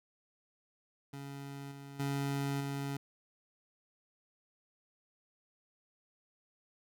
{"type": "tone with level steps", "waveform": "25% pulse", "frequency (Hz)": 139.6, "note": "C#3", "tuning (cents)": 13, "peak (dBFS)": [-39, -43, -29, -32], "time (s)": [1.13, 2.97], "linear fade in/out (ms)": 5, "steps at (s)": [1.71, 1.99, 2.6], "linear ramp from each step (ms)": 10, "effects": []}